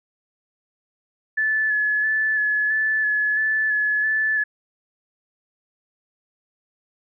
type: tone with vibrato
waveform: sine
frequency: 1725 Hz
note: A6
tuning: 35 cents flat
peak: -18 dBFS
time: 1.37-4.44 s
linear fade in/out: 10 ms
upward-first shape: square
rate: 1.5 Hz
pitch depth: 19 cents each way
effects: none